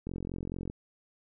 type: click train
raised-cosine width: 3 ms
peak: -24 dBFS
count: 29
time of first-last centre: 0.07-0.699 s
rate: 44.5 Hz
effects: none